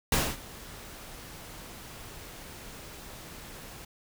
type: noise with ADSR envelope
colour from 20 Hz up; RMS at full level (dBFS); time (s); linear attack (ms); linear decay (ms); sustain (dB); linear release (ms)
pink; -24; 0.12-3.85; 3; 240; -21; 6
effects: none

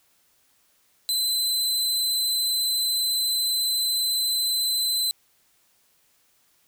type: tone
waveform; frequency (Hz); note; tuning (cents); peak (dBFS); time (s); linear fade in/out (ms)
sawtooth; 4043; B7; +40; -19; 1.09-5.11; 0
effects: white hiss -64 dBFS RMS until 6.67 s

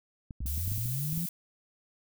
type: clicks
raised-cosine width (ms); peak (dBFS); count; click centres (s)
5; -28; 10; 0.308 / 0.406 / 0.458 / 0.577 / 0.678 / 0.719 / 0.78 / 0.856 / 1.129 / 1.177
type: linear sweep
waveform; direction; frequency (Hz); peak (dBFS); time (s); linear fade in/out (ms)
sine; up; 57.2 to 176.7; -31; 0.41-1.26; 5
type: noise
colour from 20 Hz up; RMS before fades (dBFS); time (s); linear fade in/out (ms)
violet; -37; 0.46-1.29; 2
effects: none

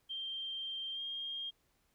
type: tone with pitch glide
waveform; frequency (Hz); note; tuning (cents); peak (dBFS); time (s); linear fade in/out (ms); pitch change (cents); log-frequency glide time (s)
sine; 3162 to 3221; G7 to G7; +14 to +46; -38; 0.09-1.51; 20; +32; 0.94-1
effects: pink hiss -75 dBFS RMS until 1.94 s

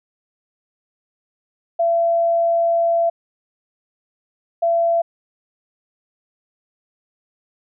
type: tone bursts at uneven times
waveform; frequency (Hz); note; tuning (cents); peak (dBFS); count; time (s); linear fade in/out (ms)
sine; 675; E5; +41; -14; 2; 1.79-3.1 / 4.62-5.02; 10
effects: none

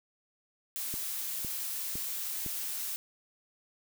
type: noise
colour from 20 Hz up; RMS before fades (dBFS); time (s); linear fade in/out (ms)
blue; -36; 0.76-2.96; 0
type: click train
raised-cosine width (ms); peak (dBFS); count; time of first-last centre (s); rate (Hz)
3; -28; 4; 0.94-2.463; 1.97
effects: none

